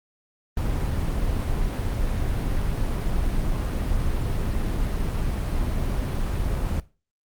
brown noise, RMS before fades -24 dBFS, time 0.57-6.8 s, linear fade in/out 2 ms, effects noise-tail reverb RT60 0.3 s tail -18 dB re dry + Opus 32 kbps

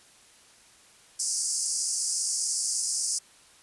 white band-pass noise, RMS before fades -29 dBFS, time 1.19-3.19 s, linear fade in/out 10 ms, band 4800 to 10000 Hz, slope 96 dB/octave, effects white hiss -56 dBFS RMS until 3.62 s + resampled to 24000 Hz

